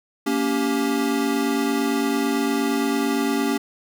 square chord, G diminished, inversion first, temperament equal with one note detuned, 233.1 / 281.9 / 392 Hz, Bb3 / Db4 / G4, 0 / +29 / 0 cents, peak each -26 / -23 / -27 dBFS, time 0.26-3.58 s, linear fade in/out 10 ms, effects none

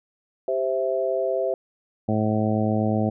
sine chord, C major, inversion second, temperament equal, 392 / 523.3 / 659.3 Hz, G4 / C5 / E5, 0 / 0 / 0 cents, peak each -27 / -25 / -25 dBFS, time 0.48-1.54 s, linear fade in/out 2 ms
harmonic tone, 108.1 Hz, A2, 30 cents flat, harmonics 1 / 2 / 3 / 4 / 5 / 6 / 7, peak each -25 / -23 / -29 / -32 / -30 / -30 / -31 dBFS, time 2.08-3.1 s, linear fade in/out 10 ms
effects none

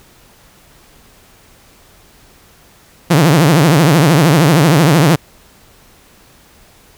sawtooth tone with vibrato, 155.56 Hz, D#3, in tune, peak -3 dBFS, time 3.1-5.16 s, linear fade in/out 10 ms, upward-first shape triangle, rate 13 Hz, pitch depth 270 cents each way, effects pink hiss -46 dBFS RMS until 6.97 s

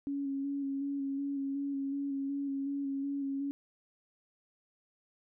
sine tone with vibrato, 277.6 Hz, C#4, 3 cents sharp, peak -32 dBFS, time 0.07-3.51 s, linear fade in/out 0 ms, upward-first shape square, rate 2.7 Hz, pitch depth 19 cents each way, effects none

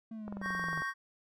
triangle linear sweep, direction down, 225.9 to 155.56 Hz, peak -38 dBFS, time 0.11-0.81 s, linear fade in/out 5 ms
click train, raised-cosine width 1 ms, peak -29 dBFS, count 13, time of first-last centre 0.28-0.821 s, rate 22.2 Hz
triangle chord, G diminished, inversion second, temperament equal, 1108.7 / 1568 / 1864.7 Hz, Db6 / G6 / Bb6, 0 / 0 / 0 cents, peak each -36 dBFS, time 0.41-0.94 s, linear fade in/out 50 ms
effects none

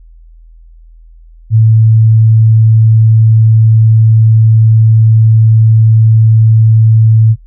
sine tone, 111.1 Hz, A2, 17 cents sharp, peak -3 dBFS, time 1.5-7.36 s, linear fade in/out 50 ms, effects noise-tail reverb RT60 0.1 s tail -19 dB re dry + added 41 Hz sine -34 dBFS peak until 7.46 s

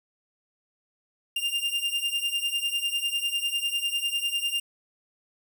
45% pulse beating tone pair, 2794 / 2804 Hz, F7 / F7, 0 / +6 cents, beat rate 10 Hz, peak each -29 dBFS, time 1.36-4.6 s, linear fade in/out 5 ms, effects none

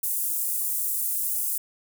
pink high-pass noise, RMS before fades -27 dBFS, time 0.03-1.58 s, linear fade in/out 5 ms, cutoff 9600 Hz, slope 24 dB/octave, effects none

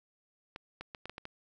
clicks, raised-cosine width 0.3 ms, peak -26 dBFS, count 7, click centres 0.561 / 0.81 / 0.948 / 1.056 / 1.096 / 1.181 / 1.254 s, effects none

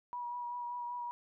sine tone with vibrato, 967 Hz, B5, 37 cents flat, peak -37 dBFS, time 0.13-1.11 s, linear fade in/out 0 ms, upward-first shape sine, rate 5.2 Hz, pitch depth 19 cents each way, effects none

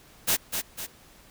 white noise with echo, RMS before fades -23 dBFS, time 0.27-0.37 s, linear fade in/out 20 ms, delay 250 ms, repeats 2, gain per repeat -6 dB, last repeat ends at 0.87 s, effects pink hiss -54 dBFS RMS until 1.3 s

